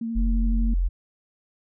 sine tone with vibrato, 228.6 Hz, A#3, 34 cents flat, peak -26 dBFS, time 0.01-0.74 s, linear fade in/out 5 ms, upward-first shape sine, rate 12 Hz, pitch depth 17 cents each way
sine tone, 43.65 Hz, F1, in tune, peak -19 dBFS, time 0.15-0.89 s, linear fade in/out 20 ms
effects none

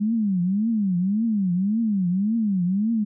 sine tone with vibrato, 201 Hz, G3, 44 cents sharp, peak -19 dBFS, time 0-3.05 s, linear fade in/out 20 ms, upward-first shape triangle, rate 1.8 Hz, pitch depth 270 cents each way, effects none

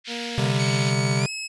white band-pass noise, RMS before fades -34 dBFS, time 0.04-0.94 s, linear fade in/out 50 ms, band 1900 to 4400 Hz, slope 24 dB/octave
20% pulse tone, 235.9 Hz, A#3, 21 cents sharp, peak -26 dBFS, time 0.07-0.53 s, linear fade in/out 50 ms
square chord, C suspended second, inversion none, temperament just, 130.81 / 147.16 / 196.22 Hz, C3 / D3 / G3, 0 / +4 / +2 cents, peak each -23 / -28 / -28 dBFS, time 0.38-1.26 s, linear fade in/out 0 ms
20% pulse tone with pitch glide, 2246 to 2580 Hz, C#7 to E7, +22 to -38 cents, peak -24 dBFS, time 0.58-1.48 s, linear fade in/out 20 ms, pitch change +240 cents, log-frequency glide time 1.18-1.29 s
effects resampled to 24000 Hz

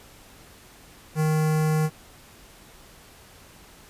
square tone with notch filter, 155.56 Hz, D#3, in tune, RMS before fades -22 dBFS, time 1.15-1.9 s, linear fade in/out 50 ms, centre 3500 Hz, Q 1, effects pink hiss -50 dBFS RMS until 3.89 s + resampled to 32000 Hz

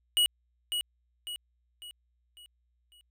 square tone with echo, 2912 Hz, F#7, 28 cents flat, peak -22 dBFS, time 0.17-0.26 s, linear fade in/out 0 ms, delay 550 ms, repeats 5, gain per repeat -7 dB, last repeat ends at 3.01 s, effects added 60 Hz sine -70 dBFS peak until 3.1 s

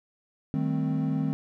triangle chord, A half-diminished seventh, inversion second, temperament equal, 155.56 / 196 / 220 / 261.6 Hz, Eb3 / G3 / A3 / C4, 0 / 0 / 0 / 0 cents, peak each -26 / -32 / -31 / -27 dBFS, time 0.54-1.33 s, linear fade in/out 0 ms, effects none

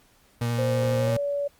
35% pulse tone with vibrato, 118.4 Hz, A#2, 27 cents sharp, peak -22 dBFS, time 0.41-1.17 s, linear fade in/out 5 ms, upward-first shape triangle, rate 12 Hz, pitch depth 16 cents each way
sine tone with pitch glide, 523.3 to 570.7 Hz, C5 to D5, 0 to -50 cents, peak -24 dBFS, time 0.58-1.48 s, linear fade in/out 10 ms, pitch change +150 cents, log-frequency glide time 0.96-1.16 s
effects pink hiss -60 dBFS RMS until 1.59 s + Opus 48 kbps

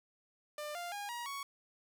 sawtooth tone with pitch steps, 597 / 697.8 / 815.5 / 953.2 / 1114 Hz, D5 / F5 / G#5 / A#5 / C#6, +28 / -2 / -32 / +38 / +8 cents, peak -36 dBFS, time 0.58-1.43 s, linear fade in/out 2 ms, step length 170 ms, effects none

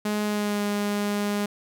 sawtooth tone with pitch glide, 209.7 to 205.3 Hz, G#3 to G#3, +17 to -20 cents, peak -20 dBFS, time 0.05-1.46 s, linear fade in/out 5 ms, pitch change -37 cents, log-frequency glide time 0.24-0.62 s, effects none

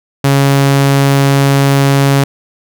sawtooth tone, 138.59 Hz, C#3, in tune, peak -3 dBFS, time 0.24-2.24 s, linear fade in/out 5 ms, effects none

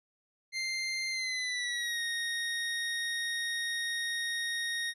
25% pulse tone with pitch glide, 2093 to 1864.7 Hz, C7 to A#6, 0 to 0 cents, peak -28 dBFS, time 0.52-4.94 s, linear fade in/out 50 ms, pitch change -200 cents, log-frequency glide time 1.1-2.01 s, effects resampled to 24000 Hz

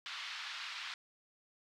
white band-pass noise, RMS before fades -44 dBFS, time 0.06-0.94 s, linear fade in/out 0 ms, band 1100 to 4100 Hz, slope 24 dB/octave, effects none

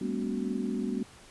sine tone cluster, 199.5 / 223.3 / 245.1 / 283.4 / 371.9 Hz, G3 / A3 / B3 / C#4 / F#4, +31 / +26 / -13 / +38 / +9 cents, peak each -34 / -37 / -33 / -37 / -38 dBFS, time 0.01-1.03 s, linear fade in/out 5 ms, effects pink hiss -53 dBFS RMS until 1.3 s + resampled to 24000 Hz

